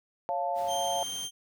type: chord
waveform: sine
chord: Db augmented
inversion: none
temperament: equal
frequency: 554.4 / 698.5 / 880 Hz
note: Db5 / F5 / A5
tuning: 0 / 0 / 0 cents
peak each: -34 / -30 / -33 dBFS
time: 0.29-1.03 s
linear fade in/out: 0 ms
type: noise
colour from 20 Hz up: pink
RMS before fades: -48 dBFS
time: 0.54-1.29 s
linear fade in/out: 50 ms
type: tone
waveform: 25% pulse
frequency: 3159 Hz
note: G7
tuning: 13 cents sharp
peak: -30 dBFS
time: 0.67-1.31 s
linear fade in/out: 50 ms
effects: high-pass 100 Hz 12 dB/octave